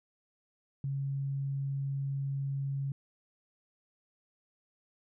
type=tone; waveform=sine; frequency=137.9 Hz; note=C#3; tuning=9 cents flat; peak=-31 dBFS; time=0.84-2.92 s; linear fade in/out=2 ms; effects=none